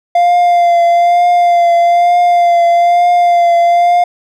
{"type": "tone with vibrato", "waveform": "triangle", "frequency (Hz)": 696, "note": "F5", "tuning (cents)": -6, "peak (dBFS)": -4, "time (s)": [0.15, 4.04], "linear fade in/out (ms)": 5, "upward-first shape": "triangle", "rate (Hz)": 1.1, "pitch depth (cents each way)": 27, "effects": []}